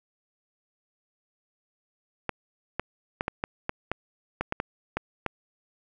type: clicks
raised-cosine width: 0.5 ms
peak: -12 dBFS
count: 12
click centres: 2.293 / 2.796 / 3.209 / 3.281 / 3.439 / 3.694 / 3.916 / 4.41 / 4.524 / 4.601 / 4.97 / 5.263 s
effects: none